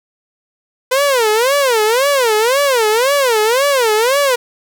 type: tone with vibrato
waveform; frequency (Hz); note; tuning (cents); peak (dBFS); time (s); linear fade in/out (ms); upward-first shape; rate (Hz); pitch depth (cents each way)
sawtooth; 493.9; B4; 0; -7; 0.91-4.36; 10; sine; 1.9; 260
effects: 8-bit